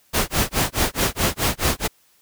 pink noise with tremolo, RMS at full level -18 dBFS, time 0.13-1.88 s, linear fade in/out 20 ms, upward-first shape sine, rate 4.7 Hz, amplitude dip 100%, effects white hiss -59 dBFS RMS until 2.21 s

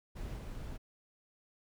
brown noise with level steps, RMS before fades -41 / -43 dBFS, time 0.15-0.78 s, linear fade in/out 20 ms, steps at 0.36 s, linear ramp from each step 10 ms, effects none

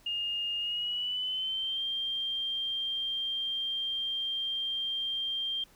sine tone with pitch glide, 2833 to 3180 Hz, F7 to G7, +24 to +24 cents, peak -30 dBFS, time 0.06-5.64 s, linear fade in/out 5 ms, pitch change +200 cents, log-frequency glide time 0.58-1.83 s, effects pink hiss -61 dBFS RMS until 5.75 s

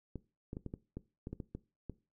clicks, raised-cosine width 3 ms, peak -28 dBFS, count 11, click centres 0.157 / 0.531 / 0.569 / 0.663 / 0.739 / 0.97 / 1.271 / 1.33 / 1.402 / 1.55 / 1.897 s, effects noise-tail reverb RT60 0.3 s tail -19 dB re dry

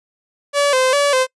sawtooth tone with vibrato, 544 Hz, C#5, 33 cents flat, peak -9 dBFS, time 0.53-1.27 s, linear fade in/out 50 ms, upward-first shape square, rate 2.5 Hz, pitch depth 88 cents each way, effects noise-tail reverb RT60 0.1 s tail -25 dB re dry + resampled to 24000 Hz

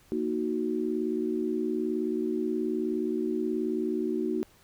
sine chord, D# minor, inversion second, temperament equal, 233.1 / 311.1 / 370 Hz, A#3 / D#4 / F#4, 0 / 0 / 0 cents, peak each -32 / -31 / -30 dBFS, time 0.12-4.43 s, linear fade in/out 0 ms, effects pink hiss -60 dBFS RMS until 4.63 s

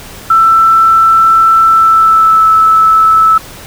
sine tone with pitch glide, 1331 to 1308.9 Hz, E6 to E6, +16 to -13 cents, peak -3 dBFS, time 0.3-3.38 s, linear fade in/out 5 ms, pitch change -29 cents, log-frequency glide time 1.64-2.47 s, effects pink hiss -30 dBFS RMS until 3.66 s

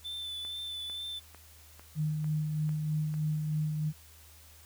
triangle tone with vibrato, 3520 Hz, A7, in tune, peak -35 dBFS, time 0.04-1.2 s, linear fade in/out 20 ms, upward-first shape triangle, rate 2.2 Hz, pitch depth 26 cents each way
click train, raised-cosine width 0.5 ms, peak -35 dBFS, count 7, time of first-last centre 0.45-3.141 s, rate 2.23 Hz
sine tone with tremolo, 153.4 Hz, D#3, 24 cents flat, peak -27 dBFS, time 1.95-3.93 s, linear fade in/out 50 ms, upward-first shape sine, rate 3.2 Hz, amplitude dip 35%
effects added 78 Hz sine -56 dBFS peak until 4.65 s + white hiss -57 dBFS RMS until 4.65 s

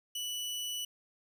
sawtooth tone, 2960 Hz, F#7, in tune, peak -32 dBFS, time 0.15-0.85 s, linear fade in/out 5 ms, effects none

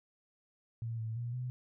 sine tone with pitch steps, 114.9 / 111.7 / 119.3 / 125.2 Hz, A#2 / A2 / A#2 / B2, -25 / +27 / +41 / +24 cents, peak -35 dBFS, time 0.82-1.5 s, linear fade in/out 0 ms, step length 170 ms, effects none

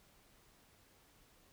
silence, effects pink hiss -67 dBFS RMS until 1.52 s

